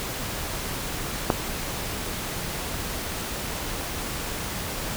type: click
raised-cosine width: 1 ms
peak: -4 dBFS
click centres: 1.302 s
effects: pink hiss -31 dBFS RMS until 4.96 s